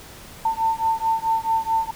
sine beating tone pair, 895 / 899.6 Hz, A5 / A5, +29 / +38 cents, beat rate 4.6 Hz, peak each -22 dBFS, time 0.45-1.91 s, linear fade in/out 5 ms, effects pink hiss -42 dBFS RMS until 1.95 s

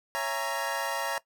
25% pulse chord, A# half-diminished seventh, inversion first, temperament equal with one note detuned, 554.4 / 671.2 / 830.6 / 932.3 Hz, C#5 / E5 / G#5 / A#5, 0 / +31 / 0 / 0 cents, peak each -31 / -33 / -34 / -29 dBFS, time 0.15-1.18 s, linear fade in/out 0 ms, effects noise-tail reverb RT60 0.1 s tail -18 dB re dry

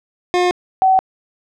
25% pulse / sine tone pair in turn, 358 / 758.6 Hz, F4 / F#5, +43 / +43 cents, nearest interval octave + minor second, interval 1300 cents, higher second, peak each -9 / -9 dBFS, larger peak neither, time 0.34-0.51 / 0.82-0.99 s, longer neither, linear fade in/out 0 ms, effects low-pass 5000 Hz 12 dB/octave

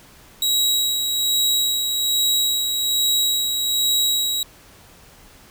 sawtooth tone with tremolo, 3853 Hz, B7, 44 cents flat, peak -13 dBFS, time 0.42-4.43 s, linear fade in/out 2 ms, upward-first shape sine, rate 1.2 Hz, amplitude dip 40%, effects pink hiss -48 dBFS RMS until 5.5 s

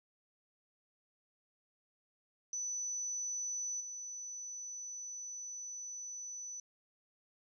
sine tone with level steps, 5980 Hz, F#8, 17 cents sharp, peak -36 / -42 dBFS, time 2.53-6.6 s, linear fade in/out 2 ms, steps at 3.8 s, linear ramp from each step 10 ms, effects none

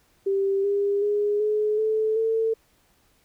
sine tone with pitch steps, 392 / 402.6 / 413.4 / 424.5 / 436 / 447.7 Hz, G4 / G4 / G#4 / G#4 / A4 / A4, 0 / +46 / -8 / +38 / -16 / +30 cents, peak -20 dBFS, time 0.26-2.54 s, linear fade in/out 10 ms, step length 380 ms, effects pink hiss -63 dBFS RMS until 3.24 s

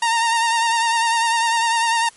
sawtooth tone with vibrato, 921 Hz, A#5, 21 cents flat, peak -12 dBFS, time 0.02-2.09 s, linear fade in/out 5 ms, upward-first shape sine, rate 10 Hz, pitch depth 37 cents each way, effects white hiss -49 dBFS RMS until 2.16 s + MP3 48 kbps

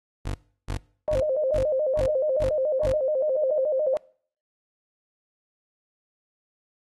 25% pulse tone bursts, 48.93 Hz, G1, 2 cents flat, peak -23 dBFS, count 7, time 0.25-2.93 s, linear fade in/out 10 ms, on 100 ms, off 330 ms
sine tone with vibrato, 567 Hz, C#5, 39 cents sharp, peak -21 dBFS, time 1.08-3.97 s, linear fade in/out 0 ms, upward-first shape square, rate 7 Hz, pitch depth 130 cents each way
effects noise-tail reverb RT60 0.5 s tail -23 dB re dry + AAC 32 kbps

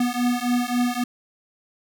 square beating tone pair, 242.8 / 246.5 Hz, B3 / B3, -29 / -3 cents, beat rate 3.7 Hz, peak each -24 dBFS, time 0-1.04 s, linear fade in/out 5 ms, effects none

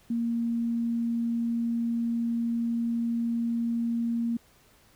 sine tone, 233.1 Hz, A#3, in tune, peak -25 dBFS, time 0.1-4.37 s, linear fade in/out 5 ms, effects pink hiss -60 dBFS RMS until 4.95 s

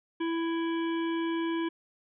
harmonic tone, 331.3 Hz, E4, 9 cents sharp, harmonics 1 / 3 / 5 / 7 / 9 / 10, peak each -28 / -38 / -42 / -45 / -47 / -48 dBFS, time 0.2-1.69 s, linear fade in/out 10 ms, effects none

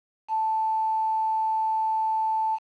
sine tone with quantisation, 880 Hz, A5, in tune, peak -22 dBFS, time 0.28-2.59 s, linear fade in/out 50 ms, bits 7, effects low-pass 3000 Hz 12 dB/octave

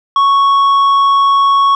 triangle tone with tanh clipping, 1108.7 Hz, C#6, in tune, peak -8 dBFS, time 0.16-1.75 s, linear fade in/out 2 ms, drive 10 dB, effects none

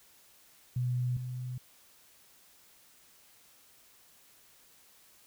sine tone pair in turn, 124.2 / 125.79 Hz, B2 / B2, +10 / +32 cents, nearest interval unison, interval 22 cents, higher second, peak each -28 / -35 dBFS, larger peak first, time 0.76-1.17 / 1.17-1.58 s, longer neither, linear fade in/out 5 ms, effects white hiss -61 dBFS RMS until 5.26 s

